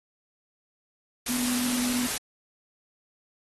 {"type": "tone in noise", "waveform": "sine", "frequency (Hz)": 246.9, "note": "B3", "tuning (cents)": 0, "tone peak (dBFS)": -27, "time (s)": [1.29, 2.07], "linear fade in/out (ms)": 5, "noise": "white", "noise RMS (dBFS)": -30, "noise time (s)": [1.26, 2.18], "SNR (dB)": 0, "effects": ["AAC 32 kbps"]}